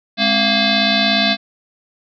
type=tone with frequency modulation; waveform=sine; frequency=2100 Hz; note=C7; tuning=6 cents sharp; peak=-12 dBFS; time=0.17-1.37 s; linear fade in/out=50 ms; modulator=473 Hz; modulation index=4.8; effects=none